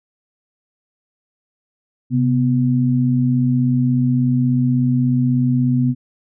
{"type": "tone pair together", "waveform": "sine", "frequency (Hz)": [131.2, 247.7], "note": ["C3", "B3"], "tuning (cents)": [5, 5], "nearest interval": "major seventh", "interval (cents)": 1100, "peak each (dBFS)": -16, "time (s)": [2.1, 5.95], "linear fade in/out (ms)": 50, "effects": []}